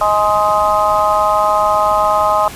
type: harmonic tone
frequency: 209.1 Hz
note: G#3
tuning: 12 cents sharp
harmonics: 3 / 4 / 5 / 6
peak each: -16 / -16 / -16 / -16 dBFS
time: 0.01-2.48 s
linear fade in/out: 2 ms
effects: pink hiss -31 dBFS RMS until 2.55 s + resampled to 32000 Hz